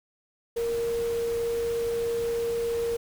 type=tone in noise; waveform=sine; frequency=466.2 Hz; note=A#4; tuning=in tune; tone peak=-25 dBFS; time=0.56-2.97 s; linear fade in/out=10 ms; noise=pink; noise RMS=-41 dBFS; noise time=0.56-2.97 s; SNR=+13 dB; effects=none